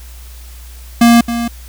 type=tone with echo; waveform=square; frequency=234.7 Hz; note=A#3; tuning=12 cents sharp; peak=-5 dBFS; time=1.01-1.21 s; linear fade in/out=5 ms; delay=270 ms; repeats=1; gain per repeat=-11 dB; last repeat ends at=1.48 s; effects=added 60 Hz sine -31 dBFS peak until 1.68 s + white hiss -41 dBFS RMS until 1.68 s